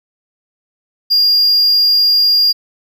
triangle tone, 4816 Hz, D8, 43 cents sharp, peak -7 dBFS, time 1.1-2.53 s, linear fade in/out 20 ms, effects none

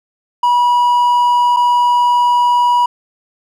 triangle tone with dropouts, 971 Hz, B5, 30 cents flat, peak -7 dBFS, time 0.43-2.86 s, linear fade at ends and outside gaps 5 ms, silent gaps 1.564-1.568 s, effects none

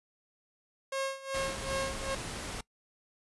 sawtooth tone with tremolo, 540 Hz, C#5, 45 cents flat, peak -26 dBFS, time 0.92-2.15 s, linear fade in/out 5 ms, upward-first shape sine, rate 2.6 Hz, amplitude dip 85%
pink noise, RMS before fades -39 dBFS, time 1.34-2.61 s, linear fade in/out 5 ms
effects noise-tail reverb RT60 0.1 s tail -22 dB re dry + resampled to 24000 Hz

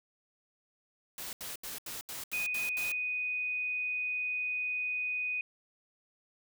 white noise bursts, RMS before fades -41 dBFS, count 8, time 1.18-2.919 s, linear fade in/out 2 ms, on 150 ms, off 77 ms
sine tone, 2489 Hz, D#7, in tune, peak -31 dBFS, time 2.33-5.41 s, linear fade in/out 2 ms
effects none

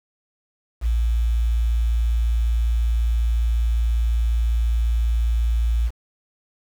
sine tone, 57.3 Hz, A#1, 29 cents flat, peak -16 dBFS, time 0.81-5.91 s, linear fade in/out 50 ms, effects tanh soft clip ceiling -12 dBFS + 7-bit

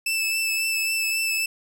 sawtooth tone with vibrato, 2637 Hz, E7, in tune, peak -19 dBFS, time 0.06-1.46 s, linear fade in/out 5 ms, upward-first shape triangle, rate 3.7 Hz, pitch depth 21 cents each way, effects none

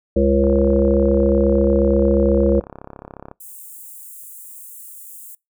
harmonic tone, 68.7 Hz, C#2, 15 cents flat, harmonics 1 / 3 / 5 / 7 / 8, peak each -19 / -19 / -19 / -19 / -19 dBFS, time 0.16-2.6 s, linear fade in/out 5 ms
click train, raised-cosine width 1 ms, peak -21 dBFS, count 99, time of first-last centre 0.44-3.314 s, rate 34.1 Hz
white high-pass noise, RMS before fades -38 dBFS, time 3.4-5.35 s, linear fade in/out 5 ms, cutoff 7600 Hz, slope 48 dB/octave
effects noise-tail reverb RT60 0.2 s tail -24 dB re dry

